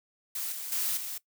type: noise with level steps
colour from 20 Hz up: blue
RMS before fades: -34 / -38 / -30 / -37 dBFS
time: 0.35-1.18 s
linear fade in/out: 5 ms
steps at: 0.52 / 0.72 / 0.97 s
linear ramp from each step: 2 ms
effects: noise-tail reverb RT60 0.1 s tail -19 dB re dry